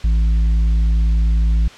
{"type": "tone with tanh clipping", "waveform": "sine", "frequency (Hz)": 55, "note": "A1", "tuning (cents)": 0, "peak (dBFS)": -13, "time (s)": [0.04, 1.68], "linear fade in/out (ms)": 5, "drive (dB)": 6, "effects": ["white hiss -39 dBFS RMS until 1.77 s", "low-pass 4000 Hz 12 dB/octave"]}